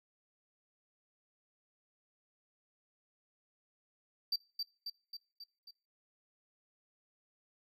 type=tone with echo; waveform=triangle; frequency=4658 Hz; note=D8; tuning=15 cents flat; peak=-29 dBFS; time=4.32-4.36 s; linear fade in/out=5 ms; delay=270 ms; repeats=5; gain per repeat=-4 dB; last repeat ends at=5.71 s; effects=noise-tail reverb RT60 0.4 s tail -24 dB re dry